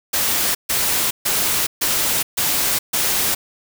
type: noise bursts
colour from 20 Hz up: white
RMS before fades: -19 dBFS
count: 6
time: 0.13-3.35 s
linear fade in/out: 10 ms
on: 420 ms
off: 140 ms
effects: none